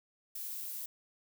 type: noise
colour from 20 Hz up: violet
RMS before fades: -41 dBFS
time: 0.35-0.86 s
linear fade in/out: 5 ms
effects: none